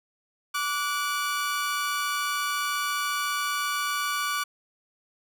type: tone pair together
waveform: sawtooth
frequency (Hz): 1159.2 / 1466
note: D6 / F#6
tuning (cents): -23 / -16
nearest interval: major third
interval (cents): 407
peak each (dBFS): -24 / -27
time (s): 0.54-4.44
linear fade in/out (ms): 10
effects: none